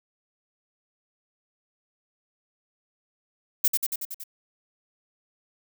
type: noise with echo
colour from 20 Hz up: violet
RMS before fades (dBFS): -20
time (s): 3.64-3.68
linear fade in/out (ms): 5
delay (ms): 93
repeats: 6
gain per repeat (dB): -3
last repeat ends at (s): 4.238
effects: none